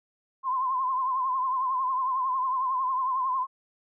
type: tone with vibrato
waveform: sine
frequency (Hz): 1038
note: C6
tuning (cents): -14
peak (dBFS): -24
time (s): 0.43-3.47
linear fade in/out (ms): 50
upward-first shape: triangle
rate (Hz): 11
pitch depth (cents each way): 82
effects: none